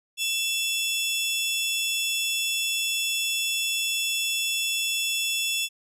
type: tone pair together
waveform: sawtooth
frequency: 2667 / 3421 Hz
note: E7 / A7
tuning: +20 / -49 cents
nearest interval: major third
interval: 431 cents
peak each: -24 dBFS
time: 0.17-5.69 s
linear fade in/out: 50 ms
effects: resampled to 32000 Hz